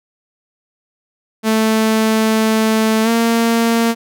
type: tone with pitch glide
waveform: sawtooth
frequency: 220 to 230.3 Hz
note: A3 to A#3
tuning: 0 to -21 cents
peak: -8 dBFS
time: 1.43-3.95 s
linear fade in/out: 50 ms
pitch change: +79 cents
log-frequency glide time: 3.03-3.09 s
effects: none